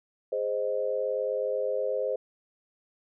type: chord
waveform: sine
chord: Ab major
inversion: none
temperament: equal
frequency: 415.3 / 523.3 / 622.3 Hz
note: Ab4 / C5 / Eb5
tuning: 0 / 0 / 0 cents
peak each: -33 / -28 / -33 dBFS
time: 0.32-2.16 s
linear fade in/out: 5 ms
effects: none